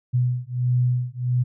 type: beating tone pair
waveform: sine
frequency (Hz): 123.47 / 124.97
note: B2 / B2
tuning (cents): 0 / +21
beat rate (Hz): 1.5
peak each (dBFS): -22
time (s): 0.13-1.44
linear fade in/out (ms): 20
effects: none